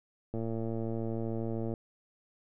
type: click train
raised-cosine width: 2 ms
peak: -23 dBFS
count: 159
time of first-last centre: 0.34-1.738 s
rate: 113 Hz
effects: none